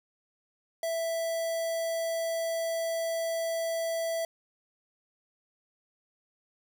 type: tone with notch filter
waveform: square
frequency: 660 Hz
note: E5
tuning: 2 cents sharp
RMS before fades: -31 dBFS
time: 0.83-4.25 s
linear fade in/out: 2 ms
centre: 2500 Hz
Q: 1.6
effects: none